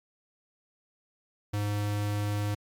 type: tone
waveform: square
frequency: 103.4 Hz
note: G#2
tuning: 7 cents flat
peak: -28 dBFS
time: 1.53-2.55 s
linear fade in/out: 10 ms
effects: MP3 96 kbps